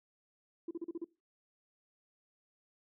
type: tone bursts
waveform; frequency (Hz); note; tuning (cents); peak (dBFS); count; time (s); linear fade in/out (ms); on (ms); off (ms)
sine; 336.5; E4; +36; -35; 6; 0.68-1.045; 5; 30; 37
effects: noise-tail reverb RT60 0.3 s tail -22 dB re dry + tanh soft clip ceiling -33 dBFS